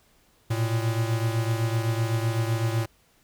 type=beating tone pair; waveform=square; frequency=112.1 / 120 Hz; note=A2 / B2; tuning=+33 / -49 cents; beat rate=7.9 Hz; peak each=-25 / -30 dBFS; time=0.5-2.86 s; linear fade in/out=10 ms; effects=pink hiss -62 dBFS RMS until 3.23 s